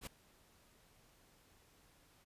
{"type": "noise with ADSR envelope", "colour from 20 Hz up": "pink", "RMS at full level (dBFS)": -44, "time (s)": [0.01, 2.25], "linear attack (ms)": 56, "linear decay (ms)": 8, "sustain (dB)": -24, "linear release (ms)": 24, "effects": ["resampled to 32000 Hz"]}